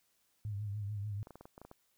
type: tone with vibrato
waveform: sine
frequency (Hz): 103.1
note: G#2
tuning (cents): -12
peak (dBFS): -36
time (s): 0.45-1.23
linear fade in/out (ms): 0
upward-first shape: triangle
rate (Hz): 6.8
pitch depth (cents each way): 80
type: clicks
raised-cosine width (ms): 1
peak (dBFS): -36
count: 9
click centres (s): 1.271 / 1.307 / 1.356 / 1.41 / 1.455 / 1.579 / 1.616 / 1.65 / 1.714
effects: white hiss -75 dBFS RMS until 1.97 s